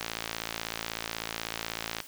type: click train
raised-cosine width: 0.2 ms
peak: -14 dBFS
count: 113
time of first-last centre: 0.01-2.003 s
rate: 56.2 Hz
effects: white hiss -49 dBFS RMS until 2.07 s